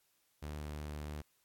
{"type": "tone with vibrato", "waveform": "sawtooth", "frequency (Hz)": 74.7, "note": "D2", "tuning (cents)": 30, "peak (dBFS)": -37, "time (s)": [0.42, 1.22], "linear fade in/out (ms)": 10, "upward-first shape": "triangle", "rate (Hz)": 20, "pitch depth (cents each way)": 8, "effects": ["white hiss -75 dBFS RMS until 1.44 s", "AAC 64 kbps"]}